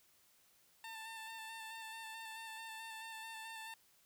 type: tone with vibrato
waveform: 15% pulse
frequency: 893 Hz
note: A5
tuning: 25 cents sharp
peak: -40 dBFS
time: 0.84-3.74 s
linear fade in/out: 2 ms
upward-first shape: square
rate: 4.6 Hz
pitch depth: 16 cents each way
effects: white hiss -70 dBFS RMS until 4.05 s